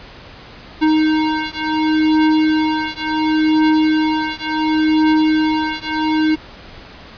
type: beating tone pair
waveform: square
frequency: 311.1 / 311.8 Hz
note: D#4 / D#4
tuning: 0 / +4 cents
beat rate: 0.7 Hz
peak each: -17 dBFS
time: 0.81-6.36 s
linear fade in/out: 20 ms
effects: pink hiss -38 dBFS RMS until 7.17 s + resampled to 11025 Hz